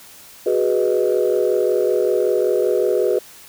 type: chord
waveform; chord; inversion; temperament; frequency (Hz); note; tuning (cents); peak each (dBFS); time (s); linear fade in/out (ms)
sine; G# minor seventh; third; equal; 370 / 415.3 / 493.9 / 622.3; F#4 / G#4 / B4 / D#5; 0 / 0 / 0 / 0; -19 / -19 / -19 / -24; 0.46-3.19; 5
effects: tanh soft clip ceiling -7 dBFS + white hiss -43 dBFS RMS until 3.48 s